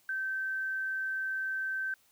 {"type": "tone", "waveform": "sine", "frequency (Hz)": 1549, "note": "G6", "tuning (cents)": -21, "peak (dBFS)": -31, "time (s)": [0.09, 1.94], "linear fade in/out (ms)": 2, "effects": ["white hiss -67 dBFS RMS until 2.11 s"]}